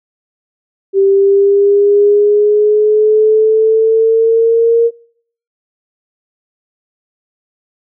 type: exponential sweep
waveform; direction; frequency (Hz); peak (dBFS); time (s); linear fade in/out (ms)
sine; up; 389.6 to 466.2; -6; 0.93-4.91; 50
effects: noise-tail reverb RT60 0.6 s tail -23 dB re dry